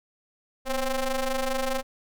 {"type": "ring-modulated tone", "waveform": "sawtooth", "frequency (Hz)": 261.6, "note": "C4", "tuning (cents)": 0, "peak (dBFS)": -18, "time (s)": [0.65, 1.83], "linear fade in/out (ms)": 50, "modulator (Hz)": 274, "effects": []}